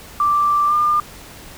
sine tone with pitch glide, 1174.7 to 1202.2 Hz, D6 to D6, 0 to +40 cents, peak -13 dBFS, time 0.2-1 s, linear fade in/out 2 ms, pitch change +40 cents, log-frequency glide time 0.67-0.74 s, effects pink hiss -39 dBFS RMS until 1.57 s

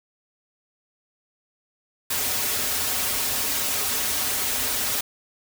white noise with comb filter, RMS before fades -25 dBFS, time 2.1-5.01 s, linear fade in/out 5 ms, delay 5.9 ms, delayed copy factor -1, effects none

